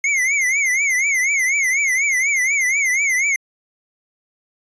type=tone with vibrato; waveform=square; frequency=2141 Hz; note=C7; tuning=39 cents sharp; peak=-16 dBFS; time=0.04-3.36 s; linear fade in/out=2 ms; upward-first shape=triangle; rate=4.1 Hz; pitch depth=160 cents each way; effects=resampled to 22050 Hz